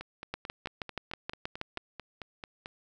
two click trains, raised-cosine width 0.3 ms, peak -24 / -18 dBFS, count 13 / 10, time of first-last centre 0.01-2.659 / 0.34-1.773 s, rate 4.53 / 6.28 Hz, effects none

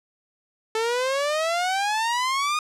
sawtooth exponential sweep, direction up, 437.3 to 1240 Hz, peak -18 dBFS, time 0.75-2.59 s, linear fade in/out 2 ms, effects low-pass 8000 Hz 12 dB/octave

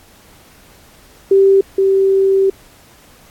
sine tone pair in turn, 390 / 387.5 Hz, G4 / G4, -9 / -20 cents, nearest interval unison, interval 11 cents, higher first, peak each -6 / -9 dBFS, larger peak first, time 1.31-1.61 / 1.78-2.5 s, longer second, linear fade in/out 5 ms, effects pink hiss -46 dBFS RMS until 3.3 s + AAC 64 kbps

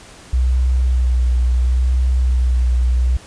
sine tone with vibrato, 62.5 Hz, B1, 21 cents sharp, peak -12 dBFS, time 0.33-3.17 s, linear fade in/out 5 ms, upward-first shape sine, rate 0.72 Hz, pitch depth 29 cents each way, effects pink hiss -41 dBFS RMS until 3.26 s + resampled to 22050 Hz

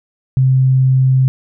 sine tone, 131 Hz, C3, 2 cents sharp, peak -8 dBFS, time 0.37-1.28 s, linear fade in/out 0 ms, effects none

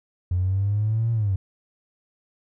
triangle linear two-way sweep, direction up then down, 87.9 to 116.54 to 91.9 Hz, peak -16 dBFS, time 0.31-1.36 s, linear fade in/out 5 ms, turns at 1.12 s, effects tanh soft clip ceiling -17 dBFS

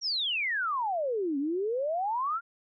sine exponential two-way sweep, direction down then up, 5780 to 270 to 1426 Hz, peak -27 dBFS, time 0.01-2.41 s, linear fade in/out 50 ms, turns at 1.38 s, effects none

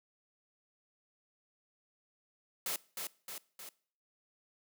white noise with echo, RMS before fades -36 dBFS, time 2.66-2.76 s, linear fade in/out 2 ms, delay 310 ms, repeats 3, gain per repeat -4 dB, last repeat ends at 3.69 s, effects noise-tail reverb RT60 0.5 s tail -22 dB re dry + high-pass 200 Hz 12 dB/octave

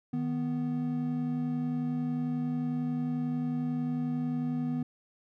triangle tone pair together, 155.76 / 246.9 Hz, D#3 / B3, +2 / 0 cents, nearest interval minor sixth, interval 798 cents, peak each -32 / -28 dBFS, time 0.13-4.83 s, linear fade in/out 5 ms, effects none

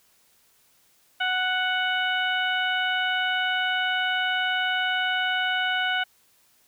harmonic tone, 740 Hz, F#5, in tune, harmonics 1 / 2 / 3 / 4 / 5, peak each -29 / -25 / -32 / -29 / -39 dBFS, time 1.2-6.04 s, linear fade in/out 10 ms, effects white hiss -62 dBFS RMS until 6.67 s

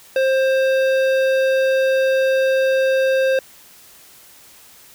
sine tone with hard clipping, 529 Hz, C5, 19 cents sharp, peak -16 dBFS, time 0.16-3.39 s, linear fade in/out 2 ms, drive 13 dB, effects white hiss -46 dBFS RMS until 4.94 s

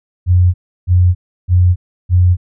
sine tone bursts, 89.7 Hz, F2, 47 cents sharp, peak -6 dBFS, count 4, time 0.26-2.37 s, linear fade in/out 50 ms, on 280 ms, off 330 ms, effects none

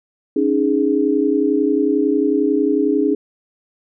sine chord, C# suspended second, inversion none, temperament equal with one note detuned, 277.2 / 308.3 / 415.3 Hz, C#4 / D#4 / G#4, 0 / -16 / 0 cents, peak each -18 dBFS, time 0.36-3.15 s, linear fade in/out 5 ms, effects none

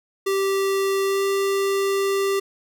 square tone with pitch glide, 390.3 to 393.2 Hz, G4 to G4, -8 to +5 cents, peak -20 dBFS, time 0.26-2.4 s, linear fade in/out 10 ms, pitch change +13 cents, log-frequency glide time 1.04-1.23 s, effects none

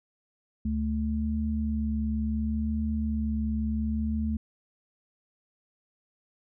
sine tone pair together, 73.1 / 218.6 Hz, D2 / A3, -7 / -11 cents, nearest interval octave + perfect fifth, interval 1896 cents, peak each -29 / -28 dBFS, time 0.65-4.37 s, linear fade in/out 5 ms, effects none

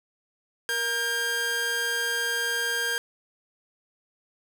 sawtooth tone pair together, 469.6 / 1603 Hz, A#4 / G6, +13 / +38 cents, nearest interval octave + major sixth, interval 2125 cents, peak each -30 / -22 dBFS, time 0.69-2.98 s, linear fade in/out 0 ms, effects none

